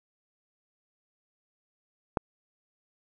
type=click; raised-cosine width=1 ms; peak=-11 dBFS; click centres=2.172 s; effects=none